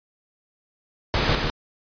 pink noise with echo, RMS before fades -21 dBFS, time 1.14-1.35 s, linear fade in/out 0 ms, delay 150 ms, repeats 1, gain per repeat -3 dB, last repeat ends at 1.5 s, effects resampled to 11025 Hz

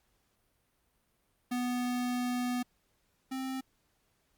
square tone pair in turn, 246.9 / 262.9 Hz, B3 / C4, 0 / +8 cents, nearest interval minor second, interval 108 cents, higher second, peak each -31 / -35 dBFS, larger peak first, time 1.51-2.63 / 3.31-3.61 s, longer first, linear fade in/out 10 ms, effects pink hiss -74 dBFS RMS until 4.37 s + Opus 48 kbps

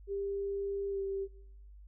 sine tone with pitch glide, 397.6 to 391 Hz, G4 to G4, +25 to -4 cents, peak -33 dBFS, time 0.07-1.28 s, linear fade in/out 50 ms, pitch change -29 cents, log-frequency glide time 0.9-0.99 s, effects noise-tail reverb RT60 0.8 s tail -19 dB re dry + added 50 Hz sine -50 dBFS peak until 1.87 s

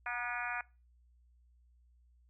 harmonic tone with a mistuned harmonic, 243 Hz, B3, 28 cents flat, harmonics 3 / 4 / 5 / 6 / 7 / 8 / 9 / 10, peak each -43 / -44 / -45 / -41 / -42 / -48 / -46 / -44 dBFS, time 0.06-0.61 s, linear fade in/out 2 ms, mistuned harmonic 4, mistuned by -30 cents, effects noise-tail reverb RT60 0.3 s tail -22 dB re dry + added 60 Hz sine -63 dBFS peak until 2.29 s

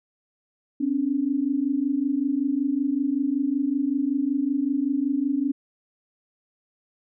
sine tone pair together, 261.6 / 286.9 Hz, C4 / D4, 0 / -40 cents, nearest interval major second, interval 160 cents, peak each -25 / -23 dBFS, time 0.8-5.52 s, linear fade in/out 10 ms, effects none

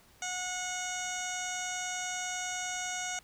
15% pulse tone with low-pass filter, 730 Hz, F#5, 24 cents flat, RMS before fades -36 dBFS, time 0.22-3.19 s, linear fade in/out 2 ms, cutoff 6400 Hz, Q 5.7, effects pink hiss -61 dBFS RMS until 3.23 s

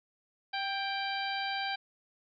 harmonic tone with a mistuned harmonic, 784 Hz, G5, in tune, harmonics 1 / 2 / 3 / 4 / 5 / 6, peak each -35 / -38 / -40 / -41 / -42 / -43 dBFS, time 0.53-1.76 s, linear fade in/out 10 ms, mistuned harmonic 2, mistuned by +22 cents, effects none

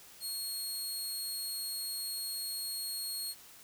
20% pulse tone, 4300 Hz, C8, 47 cents sharp, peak -30 dBFS, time 0.2-3.35 s, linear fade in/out 50 ms, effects white hiss -55 dBFS RMS until 3.63 s

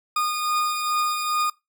40% pulse beating tone pair, 1223 / 1225.4 Hz, D#6 / D#6, -30 / -27 cents, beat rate 2.4 Hz, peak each -30 / -22 dBFS, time 0.16-1.5 s, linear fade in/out 5 ms, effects noise-tail reverb RT60 0.2 s tail -20 dB re dry

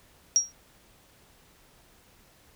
sine tone with exponential decay, 5660 Hz, F8, 22 cents sharp, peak -14 dBFS, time 0.36-0.52 s, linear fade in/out 0 ms, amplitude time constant 33 ms, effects pink hiss -59 dBFS RMS until 2.55 s

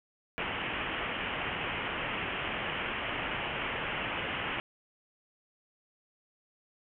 white low-pass noise, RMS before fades -35 dBFS, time 0.38-4.6 s, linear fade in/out 0 ms, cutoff 3100 Hz, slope 96 dB/octave, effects none

